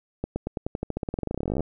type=accelerating click train; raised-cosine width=2 ms; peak=-14 dBFS; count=30; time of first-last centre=0.24-1.606 s; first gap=120 ms; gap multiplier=0.92; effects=none